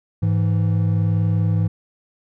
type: tone pair together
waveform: triangle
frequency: 104 / 165.09 Hz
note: G#2 / E3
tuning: +3 / +3 cents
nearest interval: minor sixth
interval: 800 cents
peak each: -15 / -19 dBFS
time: 0.22-1.68 s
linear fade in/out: 10 ms
effects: none